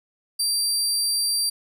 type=tone; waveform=25% pulse; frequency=4703 Hz; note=D8; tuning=2 cents sharp; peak=-16 dBFS; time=0.39-1.5 s; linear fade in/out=10 ms; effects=none